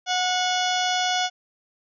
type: harmonic tone with a mistuned harmonic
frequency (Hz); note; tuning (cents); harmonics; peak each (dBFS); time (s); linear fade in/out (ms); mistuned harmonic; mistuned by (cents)
731; F#5; -21; 1 / 2 / 3 / 4 / 5 / 6 / 7 / 8 / 9; -24 / -29 / -33 / -30 / -29 / -36 / -33 / -35 / -37; 0.06-1.3; 50; 5; -100
effects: none